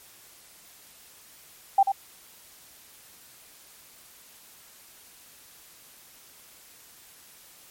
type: tone with echo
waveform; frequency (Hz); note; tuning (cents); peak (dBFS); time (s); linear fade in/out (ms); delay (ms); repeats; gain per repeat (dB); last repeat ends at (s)
sine; 787; G5; +7; -14; 1.78-1.83; 5; 90; 1; -7; 1.92
effects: white hiss -52 dBFS RMS until 7.7 s + MP3 64 kbps